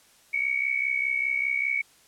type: tone pair together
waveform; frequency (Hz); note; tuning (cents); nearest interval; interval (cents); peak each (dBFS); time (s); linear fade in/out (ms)
sine; 2217 / 2282; C#7 / C#7; 0 / +50; minor second; 50; -26 / -27; 0.33-1.82; 10
effects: white hiss -58 dBFS RMS until 2.07 s + low-pass 11000 Hz 12 dB/octave